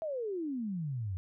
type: exponential sweep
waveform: sine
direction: down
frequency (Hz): 662 to 87.31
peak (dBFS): -33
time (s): 0.02-1.17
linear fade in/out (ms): 0
effects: none